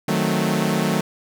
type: chord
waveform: sawtooth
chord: D# diminished seventh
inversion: none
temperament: equal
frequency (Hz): 155.56 / 185 / 220 / 261.6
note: D#3 / F#3 / A3 / C4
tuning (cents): 0 / 0 / 0 / 0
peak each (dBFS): -20 / -19 / -19 / -25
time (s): 0.08-1.01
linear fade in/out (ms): 5
effects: none